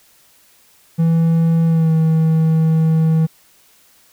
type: tone with pitch glide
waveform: triangle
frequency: 164.81 to 160.3 Hz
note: E3 to E3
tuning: 0 to -48 cents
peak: -9 dBFS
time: 0.98-3.27 s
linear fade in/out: 20 ms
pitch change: -48 cents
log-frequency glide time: 1.66-1.92 s
effects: white hiss -52 dBFS RMS until 4.12 s